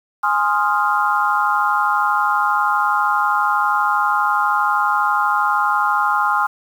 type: chord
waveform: sine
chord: F minor seventh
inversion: first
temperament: equal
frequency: 830.6 / 1046.5 / 1244.5 / 1396.9 Hz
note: Ab5 / C6 / Eb6 / F6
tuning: 0 / 0 / 0 / 0 cents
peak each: -20 dBFS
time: 0.23-6.47 s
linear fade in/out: 10 ms
effects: 7-bit